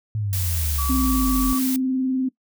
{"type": "exponential sweep", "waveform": "sine", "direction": "down", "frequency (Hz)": [110, 42.7], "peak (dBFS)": -22, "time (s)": [0.15, 1.53], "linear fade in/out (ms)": 0}
{"type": "noise", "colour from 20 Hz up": "blue", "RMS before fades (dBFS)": -28, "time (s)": [0.33, 1.76], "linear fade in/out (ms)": 0}
{"type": "tone", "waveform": "sine", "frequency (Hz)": 1145, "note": "D6", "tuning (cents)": -44, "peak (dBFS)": -27, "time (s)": [0.78, 1.59], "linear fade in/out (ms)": 10}
{"type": "tone with vibrato", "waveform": "sine", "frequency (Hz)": 260, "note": "C4", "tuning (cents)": -11, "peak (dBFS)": -19, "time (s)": [0.89, 2.29], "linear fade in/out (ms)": 10, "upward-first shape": "square", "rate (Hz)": 20, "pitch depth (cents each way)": 27}
{"effects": ["noise-tail reverb RT60 0.1 s tail -20 dB re dry"]}